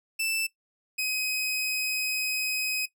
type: tone pair in turn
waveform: sawtooth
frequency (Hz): 2648 / 2524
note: E7 / D#7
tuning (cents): +7 / +24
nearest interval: minor second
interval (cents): 83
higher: first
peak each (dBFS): -23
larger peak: neither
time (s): 0.19-0.47 / 0.98-2.86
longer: second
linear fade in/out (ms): 10
effects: noise-tail reverb RT60 0.1 s tail -17 dB re dry